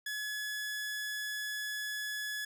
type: tone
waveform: sawtooth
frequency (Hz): 1700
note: G#6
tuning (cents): +40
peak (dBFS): -32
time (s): 0.06-2.45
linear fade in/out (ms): 5
effects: none